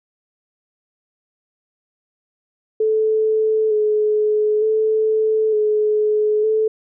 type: tone with vibrato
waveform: sine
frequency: 430.6 Hz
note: A4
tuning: 37 cents flat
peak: -14 dBFS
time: 2.8-6.68 s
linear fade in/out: 5 ms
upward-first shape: square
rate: 0.55 Hz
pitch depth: 22 cents each way
effects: none